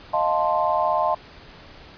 sine chord, F dominant seventh, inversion third, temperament equal, 622.3 / 698.5 / 880 / 1046.5 Hz, Eb5 / F5 / A5 / C6, 0 / 0 / 0 / 0 cents, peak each -24 dBFS, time 0.13-1.15 s, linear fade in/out 10 ms, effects pink hiss -45 dBFS RMS until 1.97 s + resampled to 11025 Hz

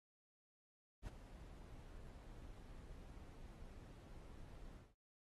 brown noise with ADSR envelope, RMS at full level -45 dBFS, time 1.02-4.95 s, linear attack 61 ms, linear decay 11 ms, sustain -11 dB, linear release 200 ms, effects AAC 32 kbps

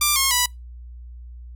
5% pulse tone with pitch steps, 1183 / 1078.6 / 983.4 Hz, D6 / C#6 / B5, +12 / -48 / -8 cents, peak -5 dBFS, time 0.01-0.46 s, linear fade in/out 5 ms, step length 150 ms, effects noise-tail reverb RT60 0.2 s tail -25 dB re dry + added 60 Hz sine -36 dBFS peak until 1.55 s

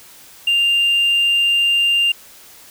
triangle tone, 2794 Hz, F7, in tune, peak -10 dBFS, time 0.47-2.12 s, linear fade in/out 5 ms, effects tanh soft clip ceiling -8 dBFS + white hiss -43 dBFS RMS until 2.7 s

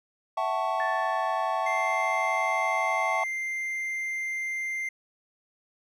triangle chord, F# minor seventh, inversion third, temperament equal with one note detuned, 659.3 / 751.2 / 880 / 1108.7 Hz, E5 / F#5 / A5 / C#6, 0 / +26 / 0 / 0 cents, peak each -29 dBFS, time 0.37-3.24 s, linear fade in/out 5 ms
sine tone with exponential decay, 1760 Hz, A6, in tune, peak -29 dBFS, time 0.8-3.1 s, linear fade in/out 0 ms, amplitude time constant 500 ms
triangle tone, 2093 Hz, C7, in tune, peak -27 dBFS, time 1.66-4.89 s, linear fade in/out 5 ms
effects none

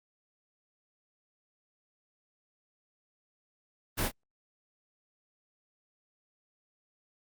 pink noise with echo, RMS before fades -30 dBFS, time 3.97-4.09 s, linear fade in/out 20 ms, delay 28 ms, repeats 1, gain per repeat -10 dB, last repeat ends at 4.118 s, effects Opus 32 kbps

